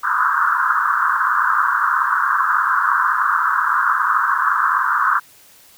pink band-pass noise, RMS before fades -17 dBFS, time 0.03-5.2 s, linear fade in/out 20 ms, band 1000 to 1600 Hz, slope 96 dB/octave, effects white hiss -48 dBFS RMS until 5.77 s

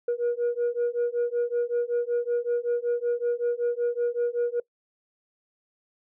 sine beating tone pair, 476.3 / 481.6 Hz, A#4 / B4, +37 / -44 cents, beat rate 5.3 Hz, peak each -25 dBFS, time 0.08-4.6 s, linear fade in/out 5 ms, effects noise-tail reverb RT60 0.1 s tail -23 dB re dry + tanh soft clip ceiling -20 dBFS

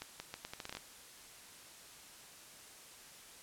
accelerating click train, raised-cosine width 0.2 ms, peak -25 dBFS, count 11, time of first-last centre 0.02-0.77 s, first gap 180 ms, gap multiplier 0.78, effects white hiss -55 dBFS RMS until 3.42 s + low-pass 11000 Hz 12 dB/octave

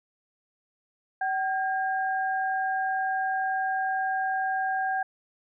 sine tone pair together, 763 / 1614.1 Hz, G5 / G#6, -47 / -50 cents, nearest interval octave + minor second, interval 1297 cents, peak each -26 / -30 dBFS, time 1.21-5.03 s, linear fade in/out 5 ms, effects none

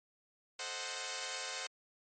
5% pulse chord, A diminished seventh, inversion none, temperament equal, 440 / 523.3 / 622.3 / 740 Hz, A4 / C5 / Eb5 / Gb5, 0 / 0 / 0 / 0 cents, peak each -37 / -31 / -36 / -32 dBFS, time 0.59-1.67 s, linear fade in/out 5 ms, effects MP3 32 kbps

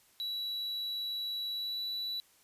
triangle tone with pitch glide, 3922 to 3947 Hz, B7 to B7, -13 to -2 cents, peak -33 dBFS, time 0.2-2.2 s, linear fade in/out 0 ms, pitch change +11 cents, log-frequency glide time 1.51-1.82 s, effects white hiss -65 dBFS RMS until 2.43 s + resampled to 32000 Hz

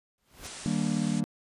pink noise with exponential growth, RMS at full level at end -40 dBFS, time 0.18-0.47 s, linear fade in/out 1 ms, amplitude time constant 62 ms
white low-pass noise, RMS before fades -43 dBFS, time 0.43-1.21 s, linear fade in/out 20 ms, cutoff 9600 Hz, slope 96 dB/octave
triangle chord, Eb major seventh, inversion none, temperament just, 155.56 / 194.45 / 233.3 / 291.7 Hz, Eb3 / G3 / Bb3 / D4, 0 / -14 / +2 / -12 cents, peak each -30 / -28 / -28 / -33 dBFS, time 0.66-1.24 s, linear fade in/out 0 ms
effects resampled to 32000 Hz

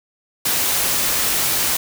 white noise, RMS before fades -19 dBFS, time 0.45-1.77 s, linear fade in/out 5 ms, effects none

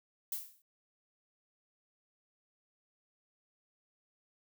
violet noise with exponential decay, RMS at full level -34 dBFS, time 0.32-0.62 s, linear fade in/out 2 ms, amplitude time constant 64 ms, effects none

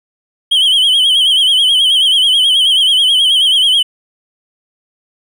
triangle tone with vibrato, 3136 Hz, G7, in tune, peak -6 dBFS, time 0.51-3.83 s, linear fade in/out 10 ms, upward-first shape sine, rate 9.3 Hz, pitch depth 90 cents each way, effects none

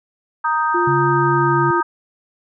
sine chord, Eb major, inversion second, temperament equal, 932.3 / 1244.5 / 1568 Hz, Bb5 / Eb6 / G6, 0 / 0 / 0 cents, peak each -19 / -19 / -23 dBFS, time 0.44-1.83 s, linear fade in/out 10 ms
sine tone with pitch glide, 349.2 to 345.8 Hz, F4 to F4, 0 to -17 cents, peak -18 dBFS, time 0.74-1.81 s, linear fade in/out 10 ms, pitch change -17 cents, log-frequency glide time 1.1-1.52 s
sine tone, 140 Hz, C#3, 18 cents sharp, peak -19 dBFS, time 0.87-1.71 s, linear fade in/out 5 ms
effects none

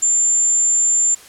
sine tone, 7240 Hz, A8, 48 cents sharp, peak -12 dBFS, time 0.02-1.15 s, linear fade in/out 10 ms, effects white hiss -42 dBFS RMS until 1.28 s + low-pass 11000 Hz 12 dB/octave

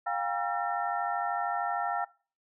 sine tone cluster, 706 / 799 / 949 / 1353 / 1818 Hz, F5 / G5 / A#5 / E6 / A#6, +19 / +33 / +31 / +45 / -44 cents, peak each -33 / -33 / -38 / -34 / -40 dBFS, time 0.06-2.05 s, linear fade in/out 10 ms, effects noise-tail reverb RT60 0.4 s tail -23 dB re dry

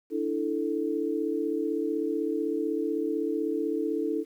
sine chord, D suspended second, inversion none, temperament equal, 293.7 / 329.6 / 440 Hz, D4 / E4 / A4, 0 / 0 / 0 cents, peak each -31 / -30 / -30 dBFS, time 0.1-4.25 s, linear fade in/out 50 ms, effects 10-bit

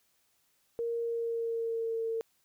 sine tone with pitch glide, 466.2 to 452.9 Hz, A#4 to A#4, 0 to -50 cents, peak -30 dBFS, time 0.79-2.21 s, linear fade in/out 0 ms, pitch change -50 cents, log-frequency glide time 1-2.03 s, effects white hiss -72 dBFS RMS until 2.44 s

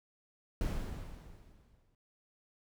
brown noise with exponential decay, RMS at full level -32 dBFS, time 0.61-1.95 s, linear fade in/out 1 ms, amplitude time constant 290 ms, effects none

